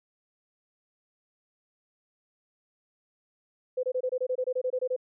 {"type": "tone bursts", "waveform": "sine", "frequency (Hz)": 508, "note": "B4", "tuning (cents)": 49, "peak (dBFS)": -25, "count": 14, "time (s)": [3.77, 4.964], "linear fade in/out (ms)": 10, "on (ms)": 63, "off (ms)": 24, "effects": []}